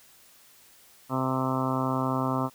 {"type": "harmonic tone", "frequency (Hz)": 130.81, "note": "C3", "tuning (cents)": 0, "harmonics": [1, 2, 3, 4, 5, 6, 7, 8, 9, 10], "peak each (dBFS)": [-31, -29, -38, -37, -35, -38, -35, -34, -35, -37], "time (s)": [1.09, 2.5], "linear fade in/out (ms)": 50, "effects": ["white hiss -56 dBFS RMS until 2.54 s"]}